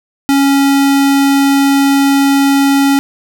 square tone, 277.2 Hz, C#4, in tune, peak -8 dBFS, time 0.29-2.99 s, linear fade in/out 0 ms, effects none

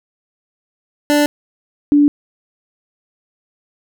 25% pulse / sine tone pair in turn, 293.7 / 290.7 Hz, D4 / D4, 0 / -18 cents, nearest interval unison, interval 18 cents, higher first, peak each -7 dBFS, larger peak neither, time 1.1-1.26 / 1.92-2.08 s, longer neither, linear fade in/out 0 ms, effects none

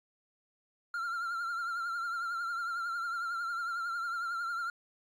triangle tone with vibrato, 1380 Hz, F6, 21 cents flat, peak -31 dBFS, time 0.94-4.7 s, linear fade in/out 2 ms, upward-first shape triangle, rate 11 Hz, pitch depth 67 cents each way, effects AAC 64 kbps

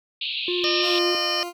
pink band-pass noise, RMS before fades -28 dBFS, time 0.21-0.99 s, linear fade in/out 5 ms, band 2500 to 4200 Hz, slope 96 dB/octave
triangle tone with vibrato, 352.4 Hz, F4, 16 cents sharp, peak -22 dBFS, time 0.48-1.15 s, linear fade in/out 2 ms, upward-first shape sine, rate 3.3 Hz, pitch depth 18 cents each way
harmonic tone, 608 Hz, D#5, 40 cents flat, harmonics 1 / 2 / 3 / 4 / 5 / 7 / 8 / 9, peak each -31 / -31 / -33 / -33 / -28 / -33 / -33 / -27 dBFS, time 0.64-1.43 s, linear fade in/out 0 ms
20% pulse tone, 349.2 Hz, F4, in tune, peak -25 dBFS, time 0.81-1.53 s, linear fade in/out 50 ms
effects none

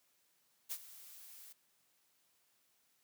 blue noise with ADSR envelope, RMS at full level -39 dBFS, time 0.69-1.53 s, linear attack 27 ms, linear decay 60 ms, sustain -16 dB, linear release 9 ms, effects white hiss -75 dBFS RMS until 3.03 s + high-pass 100 Hz 12 dB/octave

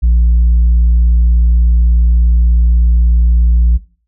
sine tone with tanh clipping, 58.27 Hz, A#1, in tune, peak -7 dBFS, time 0.02-3.78 s, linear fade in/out 20 ms, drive 2 dB, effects noise-tail reverb RT60 0.4 s tail -18 dB re dry

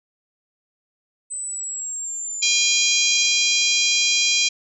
sine exponential sweep, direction down, 8100 to 6400 Hz, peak -26 dBFS, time 1.3-3.28 s, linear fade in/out 20 ms
harmonic tone, 807 Hz, G#5, 50 cents flat, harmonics 3 / 4 / 5 / 6 / 7 / 8 / 9, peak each -22 / -23 / -24 / -25 / -25 / -26 / -27 dBFS, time 2.42-4.49 s, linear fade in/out 10 ms
effects none

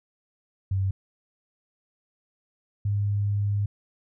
sine tone pair in turn, 96.2 / 101.92 Hz, G2 / G#2, -32 / -32 cents, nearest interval minor second, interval 100 cents, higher second, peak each -22 dBFS, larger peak neither, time 0.71-0.91 / 2.85-3.66 s, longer second, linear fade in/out 5 ms, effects none

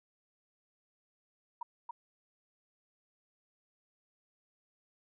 sine tone with echo, 950 Hz, A#5, 33 cents sharp, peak -36 dBFS, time 1.61-1.63 s, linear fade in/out 5 ms, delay 280 ms, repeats 1, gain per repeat -2 dB, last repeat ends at 1.91 s, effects none

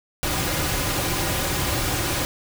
pink noise with comb filter, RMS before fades -24 dBFS, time 0.23-2.25 s, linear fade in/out 0 ms, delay 4.5 ms, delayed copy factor -0.5, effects none

